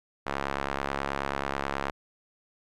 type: tone with band-pass filter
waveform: sawtooth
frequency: 69.3 Hz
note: C#2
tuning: in tune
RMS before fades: -32 dBFS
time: 0.26-1.91 s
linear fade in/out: 10 ms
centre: 1200 Hz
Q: 0.94
effects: none